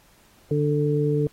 harmonic tone, 147.6 Hz, D3, 9 cents sharp, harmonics 1 / 2 / 3, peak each -22 / -27 / -23 dBFS, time 0.51-1.27 s, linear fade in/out 2 ms, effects pink hiss -57 dBFS RMS until 1.32 s + AAC 48 kbps

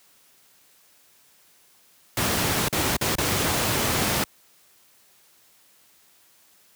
pink noise with dropouts, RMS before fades -23 dBFS, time 2.17-4.24 s, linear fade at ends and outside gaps 2 ms, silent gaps 2.684-2.727 / 2.967-3.012 / 3.154-3.183 s, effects white hiss -58 dBFS RMS until 6.75 s + high-pass 80 Hz 12 dB/octave

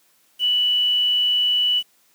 sine tone with quantisation, 2960 Hz, F#7, in tune, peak -16 dBFS, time 0.39-1.83 s, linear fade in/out 50 ms, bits 7, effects white hiss -60 dBFS RMS until 2.14 s + high-pass 150 Hz 12 dB/octave

